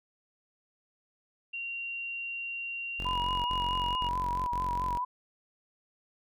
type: tone with pitch glide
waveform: sine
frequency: 2760 to 2867 Hz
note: F7 to F7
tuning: -21 to +45 cents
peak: -34 dBFS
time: 1.53-4.09 s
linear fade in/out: 10 ms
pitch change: +66 cents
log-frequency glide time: 2.96-3.21 s
type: tone bursts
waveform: sawtooth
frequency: 45.61 Hz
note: F#1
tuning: 24 cents flat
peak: -32 dBFS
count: 4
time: 2.99-4.973 s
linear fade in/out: 0 ms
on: 450 ms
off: 61 ms
type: tone with vibrato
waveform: sine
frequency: 987.8 Hz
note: B5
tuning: in tune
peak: -29 dBFS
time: 3.05-5.05 s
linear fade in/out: 10 ms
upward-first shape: sine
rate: 4.6 Hz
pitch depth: 46 cents each way
effects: none